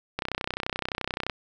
click train, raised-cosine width 0.3 ms, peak -12 dBFS, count 36, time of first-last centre 0.19-1.298 s, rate 31.6 Hz, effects none

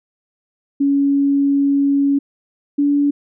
sine tone pair in turn, 280.1 / 286.5 Hz, C#4 / D4, +18 / -43 cents, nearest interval unison, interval 39 cents, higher second, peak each -12 dBFS, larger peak neither, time 0.8-2.19 / 2.78-3.11 s, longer first, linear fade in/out 10 ms, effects none

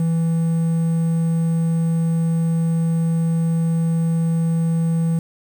triangle tone with quantisation, 164.81 Hz, E3, in tune, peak -14 dBFS, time 0-5.19 s, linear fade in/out 2 ms, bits 7, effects none

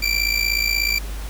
25% pulse tone with amplitude modulation, 2349 Hz, D7, in tune, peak -11 dBFS, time 0.02-0.99 s, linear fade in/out 10 ms, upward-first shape sine, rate 56.6 Hz, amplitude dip 80%, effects added 50 Hz sine -27 dBFS peak until 1.29 s + pink hiss -38 dBFS RMS until 1.29 s

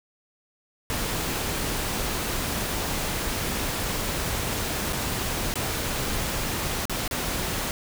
pink noise with dropouts, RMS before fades -28 dBFS, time 0.9-7.71 s, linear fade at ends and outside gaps 0 ms, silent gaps 4.925-4.93 / 5.54-5.556 / 6.854-6.896 / 7.078-7.111 s, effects none

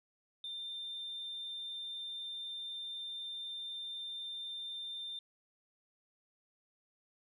sine tone, 3592 Hz, A7, 35 cents sharp, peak -39 dBFS, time 0.44-5.19 s, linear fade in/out 2 ms, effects tanh soft clip ceiling -36 dBFS

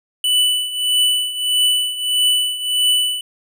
square tone with tremolo, 2979 Hz, F#7, 11 cents sharp, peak -12 dBFS, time 0.24-3.21 s, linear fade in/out 2 ms, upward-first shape triangle, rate 1.6 Hz, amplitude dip 80%, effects none

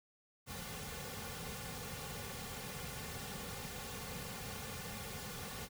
pink noise with comb filter, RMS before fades -45 dBFS, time 0.46-5.69 s, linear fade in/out 50 ms, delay 3.1 ms, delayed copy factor -0.95, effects none

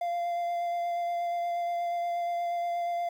triangle tone with vibrato, 693 Hz, F5, 14 cents flat, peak -26 dBFS, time 0.01-3.09 s, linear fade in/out 5 ms, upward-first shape sine, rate 8.4 Hz, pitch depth 11 cents each way, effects 10-bit

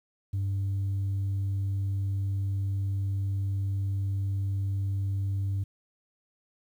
sine tone, 98 Hz, G2, in tune, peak -24 dBFS, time 0.33-5.64 s, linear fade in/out 10 ms, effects tanh soft clip ceiling -25 dBFS + 10-bit

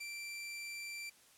sawtooth tone, 2349 Hz, D7, in tune, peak -39 dBFS, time 0-1.1 s, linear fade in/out 10 ms, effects white hiss -64 dBFS RMS until 1.37 s + low-pass 12000 Hz 12 dB/octave

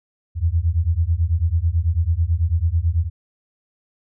sine beating tone pair, 79.2 / 88.3 Hz, D#2 / F2, +31 / +20 cents, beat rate 9.1 Hz, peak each -19 dBFS, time 0.35-3.1 s, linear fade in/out 50 ms, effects none

